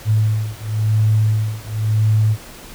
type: beating tone pair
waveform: sine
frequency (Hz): 107.7 / 108.65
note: A2 / A2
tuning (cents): -37 / -21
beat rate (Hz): 0.95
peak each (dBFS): -17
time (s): 0.05-2.37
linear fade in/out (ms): 50
effects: pink hiss -38 dBFS RMS until 2.74 s